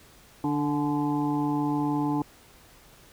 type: harmonic tone with a mistuned harmonic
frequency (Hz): 146.83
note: D3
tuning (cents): 0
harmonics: 1 / 2 / 3 / 5 / 6 / 7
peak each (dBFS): -32 / -25 / -39 / -39 / -32 / -38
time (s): 0.44-2.22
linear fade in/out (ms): 2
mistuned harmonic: 6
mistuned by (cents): -42
effects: pink hiss -54 dBFS RMS until 3.12 s